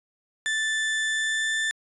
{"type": "tone with pitch glide", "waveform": "35% pulse", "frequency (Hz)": [1760, 1771.2], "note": ["A6", "A6"], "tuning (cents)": [0, 11], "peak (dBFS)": -22, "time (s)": [0.46, 1.71], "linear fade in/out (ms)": 0, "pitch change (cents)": 11, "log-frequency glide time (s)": [1.07, 1.59], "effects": ["resampled to 24000 Hz"]}